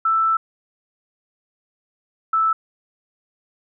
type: tone pair in turn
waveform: sine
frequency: 1324 / 1315.6 Hz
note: E6 / E6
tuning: +7 / -4 cents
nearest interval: unison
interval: 11 cents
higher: first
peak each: -15 dBFS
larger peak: neither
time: 0.05-0.37 / 2.33-2.53 s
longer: first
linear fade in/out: 5 ms
effects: none